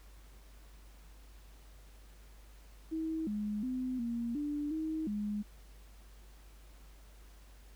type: tone with pitch steps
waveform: sine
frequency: 320.4 / 209.2 / 255.2 / 234.7 / 293.5 / 315.7 / 207.9 Hz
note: E4 / G#3 / C4 / A#3 / D4 / D#4 / G#3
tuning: -49 / +13 / -43 / +12 / -1 / +25 / +2 cents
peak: -33 dBFS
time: 2.91-5.43 s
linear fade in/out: 20 ms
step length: 360 ms
effects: added 50 Hz sine -53 dBFS peak until 7.75 s + pink hiss -63 dBFS RMS until 7.75 s